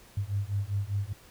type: beating tone pair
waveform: sine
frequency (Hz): 98 / 103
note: G2 / G#2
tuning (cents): 0 / -14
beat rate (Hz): 5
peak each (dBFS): -31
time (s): 0.17-1.13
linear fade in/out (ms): 5
effects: pink hiss -55 dBFS RMS until 1.3 s